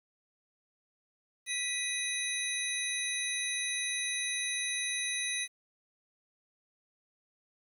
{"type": "tone cluster", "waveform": "sine", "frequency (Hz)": [1967, 2509, 3886, 6120, 10390], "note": ["B6", "D#7", "B7", "G8", "E9"], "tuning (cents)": [-7, 14, -29, -42, -26], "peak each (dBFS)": [-38, -39, -37, -39, -37], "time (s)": [1.46, 5.48], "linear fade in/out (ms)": 50, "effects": ["10-bit"]}